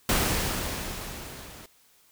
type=noise with level ramp; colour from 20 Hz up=pink; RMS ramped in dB=-23 to -46 dBFS; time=0.09-1.66 s; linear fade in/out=2 ms; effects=white hiss -61 dBFS RMS until 2.11 s